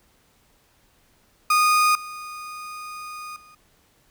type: tone with level steps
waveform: 35% pulse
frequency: 1233 Hz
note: D#6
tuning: 16 cents flat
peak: -14 / -32 / -46 dBFS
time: 1.5-3.55 s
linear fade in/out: 5 ms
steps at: 1.95 / 3.36 s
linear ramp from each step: 2 ms
effects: pink hiss -61 dBFS RMS until 4.1 s